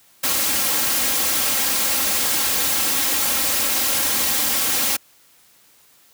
white noise with comb filter, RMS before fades -20 dBFS, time 0.23-4.97 s, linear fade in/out 10 ms, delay 3.7 ms, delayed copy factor +0.6, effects white hiss -54 dBFS RMS until 6.13 s + high-pass 60 Hz 12 dB/octave

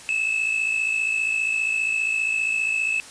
triangle tone pair together, 2600 / 2655 Hz, E7 / E7, -24 / +12 cents, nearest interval unison, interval 36 cents, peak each -20 / -27 dBFS, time 0.09-3 s, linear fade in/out 0 ms, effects white hiss -42 dBFS RMS until 3.1 s + resampled to 22050 Hz

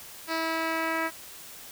10% pulse tone with low-pass filter sweep, 324.9 Hz, E4, 25 cents flat, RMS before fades -29 dBFS, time 0.27-1.11 s, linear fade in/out 50 ms, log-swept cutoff 4300 to 2200 Hz, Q 1.7, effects white hiss -45 dBFS RMS until 1.71 s

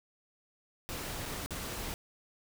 pink noise with dropouts, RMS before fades -39 dBFS, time 0.89-1.94 s, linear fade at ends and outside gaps 0 ms, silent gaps 1.255-1.259 / 1.461-1.507 s, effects none

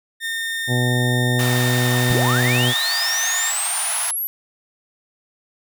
30% pulse tone, 1822 Hz, A#6, 40 cents flat, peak -20 dBFS, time 0.2-3.53 s, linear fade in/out 50 ms
harmonic tone, 123.47 Hz, B2, in tune, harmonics 1 / 2 / 3 / 4 / 5 / 6 / 7, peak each -18 / -24 / -28 / -30 / -32 / -34 / -35 dBFS, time 0.67-2.74 s, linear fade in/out 50 ms
pink high-pass noise, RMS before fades -27 dBFS, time 1.39-4.11 s, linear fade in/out 2 ms, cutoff 660 Hz, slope 96 dB/octave
sine linear sweep, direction up, 50.3 to 11840 Hz, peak -21 dBFS, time 2.1-4.27 s, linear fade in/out 0 ms
effects none

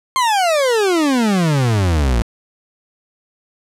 40% pulse exponential sweep, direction down, 1075 to 54.1 Hz, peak -12 dBFS, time 0.16-2.22 s, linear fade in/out 0 ms, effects low-pass 10000 Hz 12 dB/octave

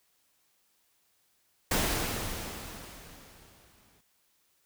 pink noise with exponential decay, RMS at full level -26 dBFS, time 1.71-4.01 s, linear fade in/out 5 ms, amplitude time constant 500 ms, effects white hiss -71 dBFS RMS until 4.65 s

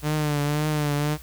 sawtooth tone with vibrato, 149 Hz, D3, 25 cents sharp, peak -18 dBFS, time 0.02-1.18 s, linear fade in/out 50 ms, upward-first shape triangle, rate 1.9 Hz, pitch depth 58 cents each way, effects added 60 Hz sine -42 dBFS peak until 1.22 s + white hiss -48 dBFS RMS until 1.22 s

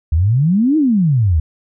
sine exponential two-way sweep, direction up then down, 73 to 322.7 to 73 Hz, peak -10 dBFS, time 0.12-1.4 s, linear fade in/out 5 ms, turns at 0.77 s, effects none

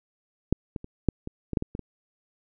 clicks, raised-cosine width 3 ms, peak -7 / -19 / -26 / -7 / -21 / -17 / -9 / -17 / -20 / -23 dBFS, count 10, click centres 0.526 / 0.762 / 0.844 / 1.087 / 1.274 / 1.533 / 1.572 / 1.624 / 1.751 / 1.793 s, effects none

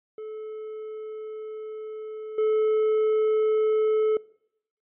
triangle tone with level steps, 433.3 Hz, A4, 27 cents flat, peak -32 / -18 dBFS, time 0.18-4.17 s, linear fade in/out 2 ms, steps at 2.38 s, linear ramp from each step 5 ms, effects noise-tail reverb RT60 0.7 s tail -22 dB re dry + resampled to 8000 Hz

